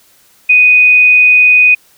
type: tone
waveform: sine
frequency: 2489 Hz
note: D#7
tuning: in tune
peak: -3 dBFS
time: 0.49-1.75 s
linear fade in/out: 10 ms
effects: white hiss -48 dBFS RMS until 1.97 s